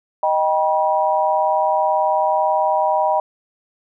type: chord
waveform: sine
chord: Eb augmented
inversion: none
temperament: equal with one note detuned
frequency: 622.3 / 784 / 965.8 Hz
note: Eb5 / G5 / B5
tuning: 0 / 0 / -39 cents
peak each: -19 dBFS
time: 0.23-3.2 s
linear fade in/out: 2 ms
effects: none